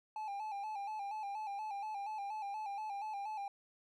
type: tone with vibrato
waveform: triangle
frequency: 830.6 Hz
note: G#5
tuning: in tune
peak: -37 dBFS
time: 0.16-3.48 s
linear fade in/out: 2 ms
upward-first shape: square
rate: 4.2 Hz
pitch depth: 67 cents each way
effects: none